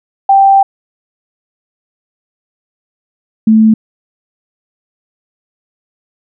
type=tone pair in turn; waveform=sine; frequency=784 / 219.5 Hz; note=G5 / A3; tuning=0 / -4 cents; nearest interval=octave + minor seventh; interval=2204 cents; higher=first; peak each=-3 dBFS; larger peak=neither; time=0.29-0.63 / 3.47-3.74 s; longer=first; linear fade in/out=5 ms; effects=none